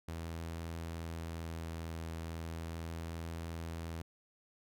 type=tone with vibrato; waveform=sawtooth; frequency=82.41 Hz; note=E2; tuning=in tune; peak=-36 dBFS; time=0.08-4.02 s; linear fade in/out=5 ms; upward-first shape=triangle; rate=0.38 Hz; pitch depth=11 cents each way; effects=none